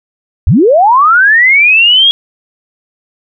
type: linear sweep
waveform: sine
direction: up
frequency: 55 to 3322 Hz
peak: -3 dBFS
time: 0.47-2.11 s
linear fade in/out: 0 ms
effects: none